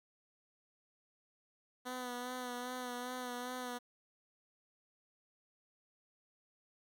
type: tone with vibrato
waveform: 10% pulse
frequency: 248.7 Hz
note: B3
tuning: 12 cents sharp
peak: -32 dBFS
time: 1.85-3.79 s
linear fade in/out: 20 ms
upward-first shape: sine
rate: 2.5 Hz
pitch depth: 32 cents each way
effects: 12-bit